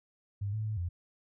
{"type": "tone with pitch steps", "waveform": "sine", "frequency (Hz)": [100.7, 108.4, 107.7, 87.4], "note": ["G2", "A2", "A2", "F2"], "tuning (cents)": [47, -25, -37, 2], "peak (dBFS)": -31, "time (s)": [0.41, 0.89], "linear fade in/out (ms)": 10, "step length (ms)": 120, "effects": []}